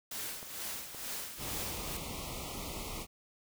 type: noise with tremolo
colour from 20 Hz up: white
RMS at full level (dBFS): -39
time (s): 0.11-1.97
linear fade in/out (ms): 5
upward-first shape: sine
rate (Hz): 2.2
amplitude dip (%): 60
type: clicks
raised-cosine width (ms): 1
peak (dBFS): -33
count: 2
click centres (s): 0.429 / 0.947
type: band-stop noise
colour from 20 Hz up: pink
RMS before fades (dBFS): -41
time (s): 1.37-3.07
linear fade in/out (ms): 50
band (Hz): 1300 to 2000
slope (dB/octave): 96
effects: none